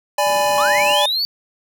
square chord, G# diminished, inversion second, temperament equal with one note detuned, 587.3 / 830.6 / 998.7 Hz, D5 / G#5 / B5, 0 / 0 / +19 cents, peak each -19 / -19 / -23 dBFS, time 0.18-1.06 s, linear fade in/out 5 ms
brown noise, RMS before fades -29 dBFS, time 0.24-0.96 s, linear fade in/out 50 ms
triangle linear sweep, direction up, 1060 to 4620 Hz, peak -16 dBFS, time 0.58-1.25 s, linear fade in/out 0 ms
effects high-pass 200 Hz 12 dB/octave

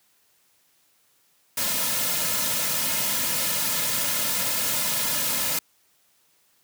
white noise with comb filter, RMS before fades -25 dBFS, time 1.57-5.59 s, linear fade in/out 5 ms, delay 2.6 ms, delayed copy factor -0.8, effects white hiss -64 dBFS RMS until 6.63 s + high-pass 80 Hz 12 dB/octave

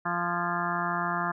harmonic tone with a mistuned harmonic, 173.8 Hz, F3, 8 cents flat, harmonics 1 / 2 / 4 / 5 / 6 / 7 / 8 / 9 / 10, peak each -35 / -39 / -34 / -37 / -33 / -33 / -35 / -37 / -39 dBFS, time 0.05-1.32 s, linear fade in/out 10 ms, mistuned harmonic 9, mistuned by +70 cents, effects none

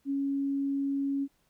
sine tone, 277.2 Hz, C#4, in tune, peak -27 dBFS, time 0.05-1.28 s, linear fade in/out 50 ms, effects pink hiss -71 dBFS RMS until 1.49 s

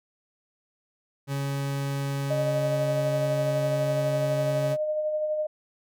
40% pulse tone, 139.2 Hz, C#3, 8 cents sharp, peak -26 dBFS, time 1.27-4.77 s, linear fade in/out 50 ms
sine tone with tremolo, 612 Hz, D#5, 29 cents flat, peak -23 dBFS, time 2.3-5.47 s, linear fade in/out 10 ms, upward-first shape sine, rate 12 Hz, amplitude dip 35%
effects none

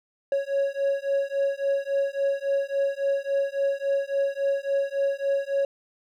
triangle beating tone pair, 552 / 555.6 Hz, C#5 / C#5, -7 / +4 cents, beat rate 3.6 Hz, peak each -24 dBFS, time 0.32-5.65 s, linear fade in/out 2 ms, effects none

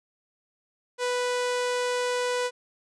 sawtooth tone, 493.9 Hz, B4, in tune, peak -21 dBFS, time 0.98-2.51 s, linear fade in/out 50 ms, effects resampled to 22050 Hz

